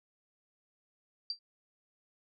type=tone with exponential decay; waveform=sine; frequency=4699 Hz; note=D8; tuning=in tune; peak=-29 dBFS; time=1.3-1.39 s; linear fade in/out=2 ms; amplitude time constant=19 ms; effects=none